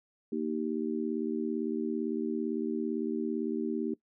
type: harmonic tone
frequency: 77.78 Hz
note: D#2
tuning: in tune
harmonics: 3 / 4 / 5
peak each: -33 / -34 / -35 dBFS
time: 0.32-3.94 s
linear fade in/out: 5 ms
effects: noise-tail reverb RT60 0.1 s tail -20 dB re dry